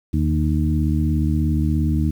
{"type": "harmonic tone with a mistuned harmonic", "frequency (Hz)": 77, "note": "D#2", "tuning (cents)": -17, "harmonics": [1, 2, 3, 4], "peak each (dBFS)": [-19, -22, -24, -25], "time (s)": [0.13, 2.11], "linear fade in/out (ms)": 10, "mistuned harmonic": 1, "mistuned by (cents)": 57, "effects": ["8-bit"]}